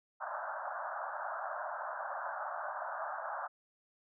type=band-pass noise; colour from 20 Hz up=pink; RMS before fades=-40 dBFS; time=0.2-3.48 s; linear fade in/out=20 ms; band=590 to 1600 Hz; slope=96 dB/octave; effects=none